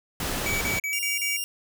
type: noise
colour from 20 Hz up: pink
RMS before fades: -29 dBFS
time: 0.2-0.79 s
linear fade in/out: 2 ms
type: tone bursts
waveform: square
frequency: 2283 Hz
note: D7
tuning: 50 cents flat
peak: -27 dBFS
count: 5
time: 0.46-1.366 s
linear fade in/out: 2 ms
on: 150 ms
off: 39 ms
type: tone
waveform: 10% pulse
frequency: 2800 Hz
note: F7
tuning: 4 cents sharp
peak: -19 dBFS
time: 0.93-1.44 s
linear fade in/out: 0 ms
effects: none